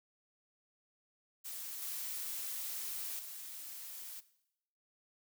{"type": "noise with level steps", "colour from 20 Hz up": "blue", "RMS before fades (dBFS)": [-44, -41, -47], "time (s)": [1.44, 4.21], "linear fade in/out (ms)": 20, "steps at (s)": [1.82, 3.19], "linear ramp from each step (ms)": 2, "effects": ["noise-tail reverb RT60 0.8 s tail -17 dB re dry"]}